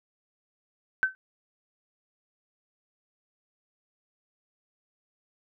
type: tone with exponential decay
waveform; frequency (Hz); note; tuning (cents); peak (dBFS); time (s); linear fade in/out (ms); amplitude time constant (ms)
sine; 1533; G6; -39; -16; 1.03-1.15; 0; 26
effects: none